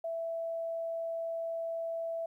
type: tone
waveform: sine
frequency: 662 Hz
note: E5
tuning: 7 cents sharp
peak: -33 dBFS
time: 0.04-2.26 s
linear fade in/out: 5 ms
effects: 12-bit